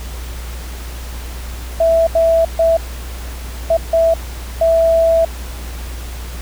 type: tone bursts at uneven times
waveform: sine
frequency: 659.3 Hz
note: E5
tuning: in tune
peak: -9 dBFS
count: 6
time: 1.8-2.07 / 2.15-2.45 / 2.59-2.77 / 3.7-3.77 / 3.93-4.14 / 4.61-5.25 s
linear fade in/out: 5 ms
effects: added 60 Hz sine -25 dBFS peak until 6.41 s + pink hiss -34 dBFS RMS until 6.41 s